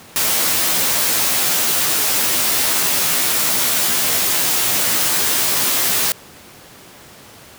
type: noise with comb filter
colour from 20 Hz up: white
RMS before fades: -17 dBFS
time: 0.16-6.12 s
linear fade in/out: 0 ms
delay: 14 ms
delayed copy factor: -0.75
effects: pink hiss -41 dBFS RMS until 7.58 s + high-pass 100 Hz 12 dB/octave